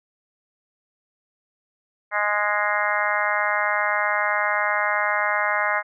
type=harmonic tone with a mistuned harmonic; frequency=207.7 Hz; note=G#3; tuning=in tune; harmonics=3 / 4 / 5 / 6 / 7 / 8 / 9 / 10; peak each=-28 / -28 / -28 / -28 / -28 / -28 / -28 / -28 dBFS; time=2.11-5.83 s; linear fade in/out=50 ms; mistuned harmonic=10; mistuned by=+16 cents; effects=none